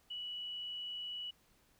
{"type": "tone", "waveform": "sine", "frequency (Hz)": 2944, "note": "F#7", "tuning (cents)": -9, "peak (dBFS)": -40, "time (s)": [0.1, 1.31], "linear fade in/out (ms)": 10, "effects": ["pink hiss -70 dBFS RMS until 1.79 s"]}